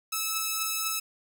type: beating tone pair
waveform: 5% pulse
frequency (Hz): 1302 / 1306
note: E6 / E6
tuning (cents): -22 / -17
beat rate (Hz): 4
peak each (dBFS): -17 / -23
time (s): 0.12-1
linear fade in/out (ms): 10
effects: none